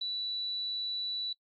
sine tone, 3951 Hz, B7, in tune, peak -32 dBFS, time 0.01-1.33 s, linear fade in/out 5 ms, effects noise-tail reverb RT60 0.1 s tail -22 dB re dry + AAC 48 kbps

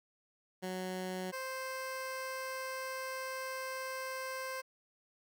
15% pulse tone pair in turn, 185 / 523.3 Hz, F#3 / C5, 0 / 0 cents, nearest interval octave + tritone, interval 1800 cents, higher second, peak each -31 / -32 dBFS, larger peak first, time 0.62-1.32 / 1.32-4.62 s, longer second, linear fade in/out 20 ms, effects none

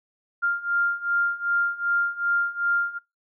sine beating tone pair, 1396.9 / 1399.5 Hz, F6 / F6, 0 / +3 cents, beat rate 2.6 Hz, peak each -26 / -24 dBFS, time 0.42-2.99 s, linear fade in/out 20 ms, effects noise-tail reverb RT60 0.2 s tail -22 dB re dry

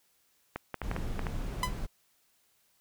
clicks, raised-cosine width 0.5 ms, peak -19 dBFS, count 7, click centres 0.56 / 0.743 / 0.817 / 0.914 / 0.964 / 1.193 / 1.268 s
brown noise, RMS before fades -35 dBFS, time 0.82-1.87 s, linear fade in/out 20 ms
sawtooth tone with exponential decay, 1006 Hz, B5, 32 cents sharp, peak -21 dBFS, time 1.63-1.74 s, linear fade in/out 2 ms, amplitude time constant 22 ms
effects white hiss -70 dBFS RMS until 2.8 s

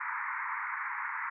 pink band-pass noise, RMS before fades -36 dBFS, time 0-1.3 s, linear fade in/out 10 ms, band 900 to 2200 Hz, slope 96 dB/octave, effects none

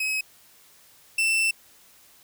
40% pulse tone pair in turn, 2551 / 2672 Hz, D#7 / E7, +43 / +23 cents, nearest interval minor second, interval 80 cents, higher second, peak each -23 / -19 dBFS, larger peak second, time 0-0.21 / 1.18-1.51 s, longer second, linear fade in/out 5 ms, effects white hiss -55 dBFS RMS until 2.23 s

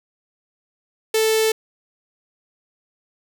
sawtooth tone with notch filter, 440 Hz, A4, in tune, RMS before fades -18 dBFS, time 1.14-1.52 s, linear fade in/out 5 ms, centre 1100 Hz, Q 0.71, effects none

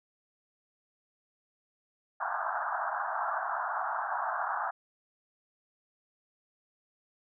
pink band-pass noise, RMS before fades -33 dBFS, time 2.2-4.71 s, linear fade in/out 10 ms, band 660 to 1600 Hz, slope 96 dB/octave, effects none

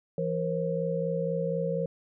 sine tone cluster, 167.1 / 471.9 / 536 Hz, E3 / A#4 / C5, +24 / +21 / +42 cents, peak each -31 dBFS, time 0.18-1.86 s, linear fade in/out 2 ms, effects none

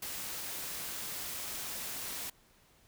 white noise, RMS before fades -40 dBFS, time 0.02-2.3 s, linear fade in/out 5 ms, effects pink hiss -65 dBFS RMS until 2.87 s

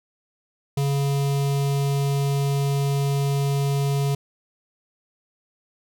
square tone with notch filter, 140 Hz, C#3, 18 cents sharp, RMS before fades -22 dBFS, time 0.77-4.15 s, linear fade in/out 5 ms, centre 1600 Hz, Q 1.2, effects none

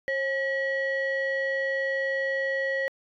sine tone pair together, 538.8 / 1920 Hz, C#5 / B6, -49 / -49 cents, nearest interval octave + minor seventh, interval 2200 cents, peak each -26 dBFS, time 0.08-2.88 s, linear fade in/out 0 ms, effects tanh soft clip ceiling -21 dBFS

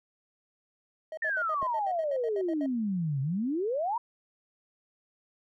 triangle tone bursts, 631 Hz, D#5, 24 cents sharp, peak -33 dBFS, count 13, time 1.12-2.661 s, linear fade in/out 2 ms, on 53 ms, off 71 ms
sine exponential two-way sweep, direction down then up, 1838 to 130.7 to 984 Hz, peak -27 dBFS, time 1.22-3.98 s, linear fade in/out 5 ms, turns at 3.21 s
click, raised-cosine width 2 ms, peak -29 dBFS, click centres 1.628 s
effects none

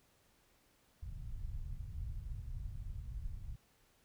pink low-pass noise, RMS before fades -43 dBFS, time 1.02-3.56 s, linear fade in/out 10 ms, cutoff 110 Hz, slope 24 dB/octave, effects pink hiss -71 dBFS RMS until 4.04 s

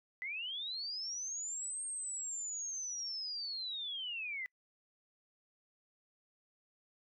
sine linear two-way sweep, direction up then down, 1974 to 8600 to 1974 Hz, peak -38 dBFS, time 0.22-4.46 s, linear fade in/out 0 ms, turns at 1.84 s, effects noise-tail reverb RT60 0.1 s tail -26 dB re dry

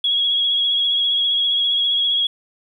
triangle tone with vibrato, 3322 Hz, G#7, in tune, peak -12 dBFS, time 0.04-2.27 s, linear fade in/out 5 ms, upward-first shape triangle, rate 15 Hz, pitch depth 34 cents each way, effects tanh soft clip ceiling -14 dBFS

